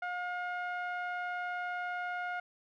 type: tone with low-pass filter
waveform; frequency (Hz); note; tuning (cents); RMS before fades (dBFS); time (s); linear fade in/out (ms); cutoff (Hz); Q
sawtooth; 715; F5; +41; -37; 0.02-2.4; 5; 1700; 2.5
effects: none